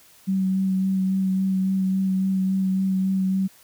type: tone with vibrato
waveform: sine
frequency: 190.1 Hz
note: F#3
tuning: 47 cents sharp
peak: -19 dBFS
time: 0.27-3.48 s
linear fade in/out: 20 ms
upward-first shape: sine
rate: 3.6 Hz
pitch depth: 15 cents each way
effects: white hiss -53 dBFS RMS until 3.63 s